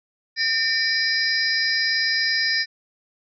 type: tone cluster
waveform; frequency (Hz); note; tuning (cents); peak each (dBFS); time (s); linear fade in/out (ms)
sine; 1809 / 2320 / 4022 / 4963 / 5490; A6 / D7 / B7 / D#8 / F8; +48 / -22 / +31 / -5 / -31; -22 / -31 / -30 / -23 / -31; 0.36-2.66; 50
effects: none